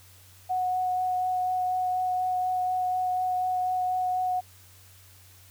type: tone with vibrato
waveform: sine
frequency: 735 Hz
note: F#5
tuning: 12 cents flat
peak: -24 dBFS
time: 0.49-4.41 s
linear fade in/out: 20 ms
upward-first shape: sine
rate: 4.1 Hz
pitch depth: 9 cents each way
effects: added 93 Hz sine -54 dBFS peak until 5.5 s + white hiss -55 dBFS RMS until 5.5 s